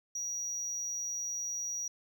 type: tone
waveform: sine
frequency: 5770 Hz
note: F#8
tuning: 44 cents flat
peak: -32 dBFS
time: 0.15-1.88 s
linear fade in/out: 5 ms
effects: tanh soft clip ceiling -32 dBFS + 11-bit